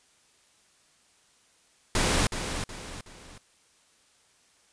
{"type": "noise with echo", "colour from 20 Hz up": "pink", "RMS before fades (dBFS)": -24, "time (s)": [1.95, 2.27], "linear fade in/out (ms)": 2, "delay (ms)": 370, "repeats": 3, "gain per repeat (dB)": -8, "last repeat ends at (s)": 3.38, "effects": ["white hiss -63 dBFS RMS until 4.72 s", "resampled to 22050 Hz"]}